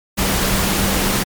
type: tone in noise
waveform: sine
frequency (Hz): 195.3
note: G3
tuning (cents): -6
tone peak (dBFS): -23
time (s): 0.17-1.24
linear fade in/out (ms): 20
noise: pink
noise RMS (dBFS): -18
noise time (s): 0.17-1.24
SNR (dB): -8
effects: MP3 96 kbps